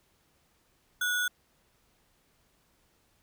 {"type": "tone with sample-and-hold", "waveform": "sine", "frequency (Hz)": 1462, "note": "F#6", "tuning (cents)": -21, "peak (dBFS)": -26, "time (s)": [1.01, 1.28], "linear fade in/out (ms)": 5, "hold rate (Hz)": 4900, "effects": ["pink hiss -69 dBFS RMS until 3.22 s"]}